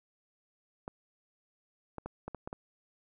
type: clicks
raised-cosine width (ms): 1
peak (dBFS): -25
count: 7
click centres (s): 0.879 / 1.983 / 2.06 / 2.28 / 2.347 / 2.475 / 2.529
effects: none